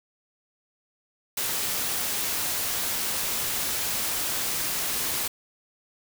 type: noise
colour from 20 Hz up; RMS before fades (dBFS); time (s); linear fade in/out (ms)
white; -28; 1.37-5.28; 5
effects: none